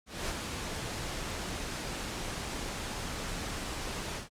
pink noise with ADSR envelope, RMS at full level -33 dBFS, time 0.06-4.29 s, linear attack 230 ms, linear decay 37 ms, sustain -4 dB, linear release 130 ms, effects low-pass 9000 Hz 12 dB/octave + Opus 48 kbps

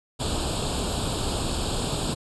pink noise with comb filter, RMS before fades -27 dBFS, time 0.19-2.15 s, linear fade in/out 20 ms, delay 0.25 ms, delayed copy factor +0.85, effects resampled to 24000 Hz

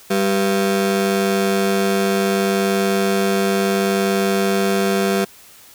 30% pulse ring-modulated tone, 293.7 Hz, D4, in tune, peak -10 dBFS, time 0.1-5.25 s, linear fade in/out 10 ms, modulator 96.5 Hz, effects white hiss -45 dBFS RMS until 5.74 s

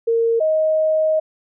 sine tone pair in turn, 459.5 / 627.4 Hz, A#4 / D#5, -25 / +14 cents, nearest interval perfect fourth, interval 539 cents, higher second, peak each -14 dBFS, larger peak neither, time 0.07-0.4 / 0.4-1.2 s, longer second, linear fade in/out 10 ms, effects none

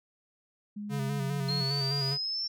sine tone with pitch glide, 207 to 181.25 Hz, G#3 to F#3, -5 to -35 cents, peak -35 dBFS, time 0.76-1.64 s, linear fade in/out 10 ms, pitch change -230 cents, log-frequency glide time 1.16-1.24 s
square tone with vibrato, 138.59 Hz, C#3, in tune, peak -31 dBFS, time 0.89-2.18 s, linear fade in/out 50 ms, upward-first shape square, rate 4.9 Hz, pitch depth 36 cents each way
sine linear sweep, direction up, 4186 to 5430 Hz, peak -30 dBFS, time 1.48-2.48 s, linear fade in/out 10 ms
effects none

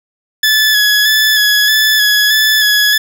20% pulse tone with vibrato, 1711 Hz, A6, 49 cents flat, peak -3 dBFS, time 0.43-2.98 s, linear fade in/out 5 ms, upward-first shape square, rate 1.6 Hz, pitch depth 26 cents each way, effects none

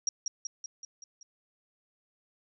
sine tone with echo, 5660 Hz, F8, 22 cents sharp, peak -25 dBFS, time 0.07-0.09 s, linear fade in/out 2 ms, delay 190 ms, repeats 6, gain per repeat -4 dB, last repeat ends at 1.23 s, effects none

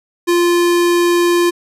square tone, 347.7 Hz, F4, 8 cents flat, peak -11 dBFS, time 0.27-1.51 s, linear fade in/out 20 ms, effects resampled to 32000 Hz

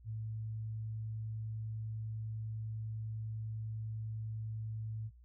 sine tone, 110 Hz, A2, in tune, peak -38 dBFS, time 0.04-5.11 s, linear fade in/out 50 ms, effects noise-tail reverb RT60 0.1 s tail -25 dB re dry + added 60 Hz sine -56 dBFS peak until 5.24 s

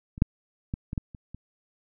clicks, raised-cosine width 5 ms, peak -26 / -6 / -17 / -20 / -15 / -29 / -27 dBFS, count 7, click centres 0.179 / 0.221 / 0.739 / 0.931 / 0.978 / 1.148 / 1.346 s, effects none

